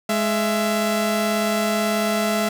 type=tone pair together; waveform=sawtooth; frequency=210 / 668.3 Hz; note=G#3 / E5; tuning=+19 / +24 cents; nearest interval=octave + minor sixth; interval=2005 cents; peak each=-18 dBFS; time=0.09-2.49 s; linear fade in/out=5 ms; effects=none